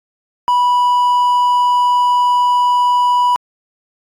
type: tone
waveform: triangle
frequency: 982 Hz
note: B5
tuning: 10 cents flat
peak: -8 dBFS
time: 0.48-3.36 s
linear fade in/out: 0 ms
effects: AAC 64 kbps